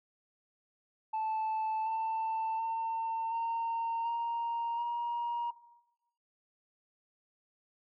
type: tone with pitch steps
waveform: sine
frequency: 876 / 889.8 / 903.8 / 918 / 932.4 / 947 Hz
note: A5 / A5 / A5 / A#5 / A#5 / A#5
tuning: -8 / +19 / +46 / -27 / 0 / +27 cents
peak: -29 dBFS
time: 1.13-5.51 s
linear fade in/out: 10 ms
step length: 730 ms
effects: noise-tail reverb RT60 0.9 s tail -17 dB re dry + tanh soft clip ceiling -29 dBFS